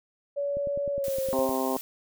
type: tone with pitch glide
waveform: sine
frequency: 568 to 533 Hz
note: C#5 to C5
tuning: +42 to +32 cents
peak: -26 dBFS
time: 0.36-1.51 s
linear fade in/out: 20 ms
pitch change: -110 cents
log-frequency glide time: 0.92-1.2 s
type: click train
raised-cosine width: 3 ms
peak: -27 dBFS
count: 10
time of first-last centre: 0.57-1.492 s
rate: 9.76 Hz
type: noise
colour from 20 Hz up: blue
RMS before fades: -39 dBFS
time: 1.04-1.81 s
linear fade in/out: 0 ms
type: harmonic tone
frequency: 131.6 Hz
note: C3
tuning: 10 cents sharp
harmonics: 2 / 3 / 4 / 5 / 6 / 7 / 8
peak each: -30 / -32 / -33 / -34 / -35 / -35 / -36 dBFS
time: 1.33-1.77 s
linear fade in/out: 0 ms
effects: none